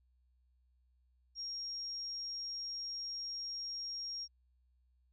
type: tone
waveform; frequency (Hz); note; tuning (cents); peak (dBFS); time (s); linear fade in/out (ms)
sine; 5580; F8; -2; -39; 1.35-4.28; 50
effects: added 62 Hz sine -69 dBFS peak until 5.12 s